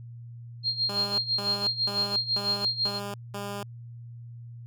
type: tone with tremolo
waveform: sine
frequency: 4219 Hz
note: C8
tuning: 14 cents sharp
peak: -22 dBFS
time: 0.63-3 s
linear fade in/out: 50 ms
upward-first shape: sine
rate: 6 Hz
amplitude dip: 80%
type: tone bursts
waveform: 10% pulse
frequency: 202.1 Hz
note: G#3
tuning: 47 cents flat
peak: -25 dBFS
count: 6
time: 0.89-3.63 s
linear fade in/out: 2 ms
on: 290 ms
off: 200 ms
effects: added 118 Hz sine -40 dBFS peak until 4.66 s